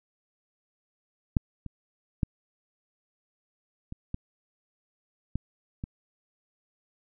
clicks, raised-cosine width 5 ms, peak -9 / -25 / -12 / -25 / -19 / -16 / -21 dBFS, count 7, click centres 1.368 / 1.663 / 2.232 / 3.924 / 4.144 / 5.356 / 5.839 s, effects none

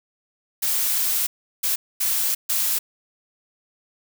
blue noise bursts at uneven times, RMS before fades -22 dBFS, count 4, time 0.62-1.27 / 1.63-1.76 / 2-2.35 / 2.49-2.79 s, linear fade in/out 10 ms, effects none

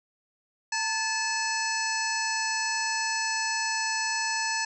harmonic tone with a mistuned harmonic, 866 Hz, A5, 28 cents flat, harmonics 1 / 2 / 3 / 5 / 6 / 7 / 8 / 9, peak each -32 / -31 / -35 / -36 / -35 / -36 / -43 / -37 dBFS, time 0.72-4.65 s, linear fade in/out 5 ms, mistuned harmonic 1, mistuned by +66 cents, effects none

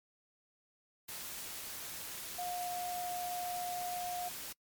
sine tone in noise, 714 Hz, F5, 38 cents sharp, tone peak -37 dBFS, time 2.38-4.29 s, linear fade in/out 10 ms, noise white, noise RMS -44 dBFS, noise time 1.08-4.53 s, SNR +4 dB, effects noise-tail reverb RT60 0.1 s tail -26 dB re dry + MP3 96 kbps

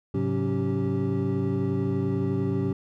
triangle tone cluster, 104.9 / 133.4 / 184.8 / 278.4 / 388.5 Hz, G#2 / C3 / F#3 / C#4 / G4, +18 / +34 / -2 / +8 / -16 cents, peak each -28 dBFS, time 0.14-2.73 s, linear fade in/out 5 ms, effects none

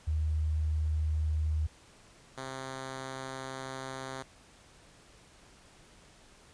sine / 5% pulse tone pair in turn, 77.5 / 132.3 Hz, D#2 / C3, -6 / +20 cents, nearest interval major sixth, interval 926 cents, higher second, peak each -27 dBFS, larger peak neither, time 0.07-1.67 / 2.37-4.23 s, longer second, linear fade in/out 10 ms, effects pink hiss -58 dBFS RMS until 6.53 s + resampled to 22050 Hz

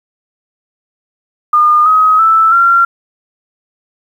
sine tone with pitch steps, 1215 / 1265.9 / 1318.9 / 1374.1 Hz, D#6 / D#6 / E6 / F6, -42 / +30 / +1 / -29 cents, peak -5 dBFS, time 1.53-2.85 s, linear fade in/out 5 ms, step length 330 ms, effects 7-bit

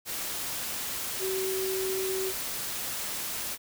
sine tone in noise, 380 Hz, F#4, 46 cents sharp, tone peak -29 dBFS, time 1.19-2.33 s, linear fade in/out 50 ms, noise white, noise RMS -34 dBFS, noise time 0.05-3.58 s, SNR +2 dB, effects none

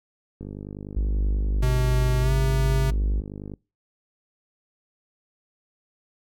click train, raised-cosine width 3 ms, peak -23 dBFS, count 158, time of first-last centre 0.41-3.537 s, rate 50.2 Hz
sine tone, 53 Hz, G#1, 36 cents sharp, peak -20 dBFS, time 0.96-3.21 s, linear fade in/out 10 ms
square tone with pitch glide, 126.6 to 132.66 Hz, B2 to C3, +43 to +24 cents, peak -23 dBFS, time 1.62-2.91 s, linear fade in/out 10 ms, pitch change +81 cents, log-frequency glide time 2.21-2.32 s
effects noise-tail reverb RT60 0.3 s tail -25 dB re dry

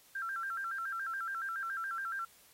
sine tone with vibrato, 1464 Hz, F#6, 19 cents flat, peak -35 dBFS, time 0.15-2.25 s, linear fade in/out 5 ms, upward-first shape square, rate 7.1 Hz, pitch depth 140 cents each way, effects white hiss -62 dBFS RMS until 2.53 s + AAC 48 kbps

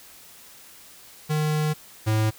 square tone pair in turn, 153 / 108.97 Hz, D#3 / A2, -29 / -16 cents, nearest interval tritone, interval 587 cents, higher first, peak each -22 / -20 dBFS, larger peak second, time 1.29-1.74 / 2.06-2.31 s, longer first, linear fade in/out 20 ms, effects white hiss -48 dBFS RMS until 2.38 s

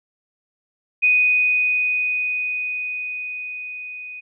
sine tone with level ramp, 2489 Hz, D#7, in tune, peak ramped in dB -12 to -32 dBFS, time 1.02-4.21 s, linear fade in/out 20 ms, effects none

